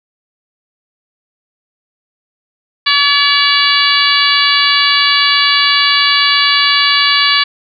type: harmonic tone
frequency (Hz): 571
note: D5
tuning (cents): -49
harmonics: 2 / 3 / 4 / 5 / 6 / 7 / 8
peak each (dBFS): -16 / -16 / -16 / -16 / -16 / -16 / -16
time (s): 2.86-7.44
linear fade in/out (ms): 10
effects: none